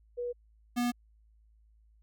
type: tone pair in turn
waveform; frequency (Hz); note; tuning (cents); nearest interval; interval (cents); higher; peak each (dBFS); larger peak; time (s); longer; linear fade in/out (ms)
sine / square; 485 / 242.5; B4 / B3; -31 / -31; octave; 1200; first; -32 / -28; second; 0.17-0.33 / 0.76-0.92; neither; 20
effects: added 54 Hz sine -60 dBFS peak until 2.02 s